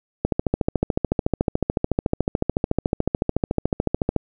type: click train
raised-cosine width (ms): 2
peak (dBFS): -5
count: 55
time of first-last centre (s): 0.25-4.163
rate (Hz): 13.8
effects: none